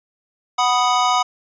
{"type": "chord", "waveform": "square", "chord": "B major", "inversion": "second", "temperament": "equal", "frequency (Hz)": [740, 987.8, 1244.5], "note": ["F#5", "B5", "D#6"], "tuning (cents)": [0, 0, 0], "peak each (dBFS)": -20, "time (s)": [0.58, 1.23], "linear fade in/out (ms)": 10, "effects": ["resampled to 16000 Hz"]}